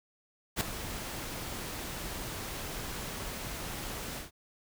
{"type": "noise with ADSR envelope", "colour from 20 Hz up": "pink", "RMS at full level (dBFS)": -27, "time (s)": [0.56, 4.31], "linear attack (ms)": 49, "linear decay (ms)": 4, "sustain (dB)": -12, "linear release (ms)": 140, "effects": []}